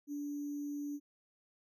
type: tone with sample-and-hold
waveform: sine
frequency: 290 Hz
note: D4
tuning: 22 cents flat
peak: -37 dBFS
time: 0.07-1 s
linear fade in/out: 50 ms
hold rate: 6300 Hz
effects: none